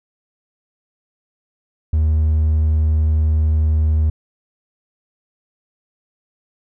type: tone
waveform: triangle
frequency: 77.78 Hz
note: D#2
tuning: in tune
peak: -10 dBFS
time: 1.93-4.1 s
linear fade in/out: 5 ms
effects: tanh soft clip ceiling -6 dBFS